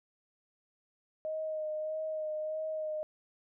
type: tone with vibrato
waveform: sine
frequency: 622.3 Hz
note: D#5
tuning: in tune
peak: -33 dBFS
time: 1.25-3.03 s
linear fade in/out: 0 ms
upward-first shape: sine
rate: 1.6 Hz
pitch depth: 20 cents each way
effects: none